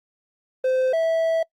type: tone pair in turn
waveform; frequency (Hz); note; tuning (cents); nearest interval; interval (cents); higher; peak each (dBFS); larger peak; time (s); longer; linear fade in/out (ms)
triangle; 517 / 654; C5 / E5; -21 / -14; major third; 407; second; -16; neither; 0.64-0.93 / 0.93-1.43; second; 5
effects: noise-tail reverb RT60 0.1 s tail -24 dB re dry + Opus 32 kbps